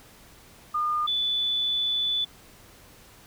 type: tone pair in turn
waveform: sine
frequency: 1215 / 3477 Hz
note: D#6 / A7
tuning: -42 / -21 cents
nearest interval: octave + tritone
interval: 1821 cents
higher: second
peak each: -23 dBFS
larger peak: neither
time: 0.74-1.07 / 1.07-2.25 s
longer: second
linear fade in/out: 10 ms
effects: pink hiss -52 dBFS RMS until 3.26 s